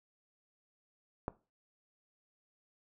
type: click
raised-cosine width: 1 ms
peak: -20 dBFS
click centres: 1.281 s
effects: noise-tail reverb RT60 0.3 s tail -19 dB re dry